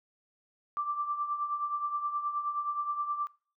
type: tone with tremolo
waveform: sine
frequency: 1174.7 Hz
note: D6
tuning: in tune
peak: -27 dBFS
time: 0.77-3.27 s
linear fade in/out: 0 ms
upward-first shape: triangle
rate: 9.5 Hz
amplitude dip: 70%
effects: noise-tail reverb RT60 0.4 s tail -21 dB re dry

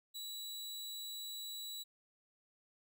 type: tone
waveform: sawtooth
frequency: 3922 Hz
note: B7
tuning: 13 cents flat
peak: -40 dBFS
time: 0.14-1.84 s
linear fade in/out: 20 ms
effects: none

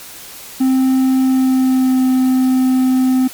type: tone with pitch glide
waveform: triangle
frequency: 261.6 to 258 Hz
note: C4 to C4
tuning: 0 to -24 cents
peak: -8 dBFS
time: 0.6-3.28 s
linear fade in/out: 10 ms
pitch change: -24 cents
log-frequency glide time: 1.22-2.05 s
effects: white hiss -34 dBFS RMS until 3.33 s + MP3 96 kbps

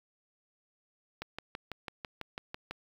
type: click train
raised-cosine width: 0.3 ms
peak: -22 dBFS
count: 10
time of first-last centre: 1.22-2.71 s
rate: 6.04 Hz
effects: 8-bit

